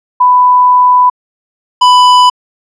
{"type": "tone pair in turn", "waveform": ["sine", "square"], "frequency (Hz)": [995, 995], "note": ["B5", "B5"], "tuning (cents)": [13, 13], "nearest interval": "unison", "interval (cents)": 0, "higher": "neither", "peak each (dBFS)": -3, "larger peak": "neither", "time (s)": [[0.2, 1.1], [1.81, 2.3]], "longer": "first", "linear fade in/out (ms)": 10, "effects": ["low-pass 5000 Hz 12 dB/octave"]}